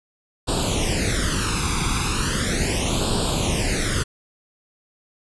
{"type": "noise with flanger", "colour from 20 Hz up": "pink", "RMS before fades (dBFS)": -22, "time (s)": [0.47, 4.04], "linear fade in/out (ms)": 20, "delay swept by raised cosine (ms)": [0.24, 0.83], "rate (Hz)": 0.37, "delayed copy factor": 0.85, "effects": ["resampled to 24000 Hz"]}